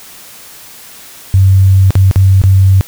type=tone with dropouts; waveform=sine; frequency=95.7 Hz; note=G2; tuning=41 cents flat; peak=-3 dBFS; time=1.34-2.81 s; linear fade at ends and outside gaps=0 ms; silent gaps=1.906-1.954 / 2.112-2.159 / 2.416-2.438 s; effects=white hiss -34 dBFS RMS until 2.87 s